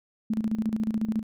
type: tone with tremolo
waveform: sine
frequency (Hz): 218.9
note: A3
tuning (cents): -9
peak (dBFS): -22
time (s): 0.3-1.23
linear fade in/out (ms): 5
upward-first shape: square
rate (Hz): 14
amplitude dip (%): 70
effects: none